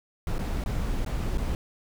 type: noise with dropouts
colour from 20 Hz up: brown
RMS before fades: -28 dBFS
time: 0.27-1.55 s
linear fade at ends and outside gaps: 1 ms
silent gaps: 0.383-0.391 / 0.639-0.66 / 1.048-1.062 / 1.374-1.381 s
effects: none